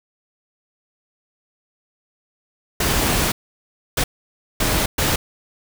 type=noise bursts at uneven times; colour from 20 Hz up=pink; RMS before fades=-19 dBFS; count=4; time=2.8-3.32 / 3.97-4.04 / 4.6-4.86 / 4.98-5.16 s; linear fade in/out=5 ms; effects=none